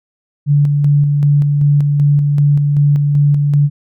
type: tone with tremolo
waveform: sine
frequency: 144.7 Hz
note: D3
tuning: 25 cents flat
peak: -7 dBFS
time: 0.46-3.7 s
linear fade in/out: 50 ms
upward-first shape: square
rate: 2.6 Hz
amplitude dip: 30%
effects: none